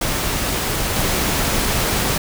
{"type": "noise with level steps", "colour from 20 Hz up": "pink", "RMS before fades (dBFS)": [-21, -19], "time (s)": [0.01, 2.18], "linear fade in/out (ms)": 5, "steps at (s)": 0.96, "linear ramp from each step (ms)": 2, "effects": []}